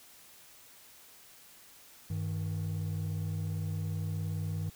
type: tone pair together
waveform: triangle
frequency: 98 / 157.55 Hz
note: G2 / D#3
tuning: 0 / +22 cents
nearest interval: minor sixth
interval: 822 cents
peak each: -31 / -33 dBFS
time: 2.1-4.7 s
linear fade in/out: 5 ms
effects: tanh soft clip ceiling -25 dBFS + white hiss -56 dBFS RMS until 4.75 s